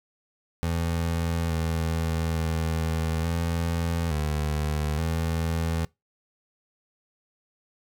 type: tone with pitch steps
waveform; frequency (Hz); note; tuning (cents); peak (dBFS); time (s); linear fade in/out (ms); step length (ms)
25% pulse; 83.4 / 81.5 / 80.8 / 83.8 / 75.5 / 81.9; E2 / E2 / E2 / E2 / D2 / E2; +21 / -19 / -34 / +29 / +48 / -11; -21; 0.63-5.85; 0; 870
effects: noise-tail reverb RT60 0.2 s tail -23 dB re dry